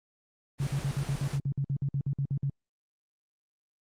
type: noise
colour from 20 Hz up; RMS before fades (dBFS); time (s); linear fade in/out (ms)
pink; -40; 0.58-1.4; 50
type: tone bursts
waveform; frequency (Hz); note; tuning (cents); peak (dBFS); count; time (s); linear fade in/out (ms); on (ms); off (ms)
sine; 138.59; C#3; 0; -26; 16; 0.6-2.498; 2; 68; 54
effects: low-pass 9000 Hz 12 dB/octave + Opus 24 kbps